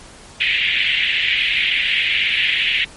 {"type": "band-pass noise", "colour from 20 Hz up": "pink", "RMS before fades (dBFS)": -18, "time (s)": [0.4, 2.85], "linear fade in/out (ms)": 10, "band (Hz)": [2000, 3300], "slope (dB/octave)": 48, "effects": ["pink hiss -41 dBFS RMS until 2.96 s", "MP3 48 kbps"]}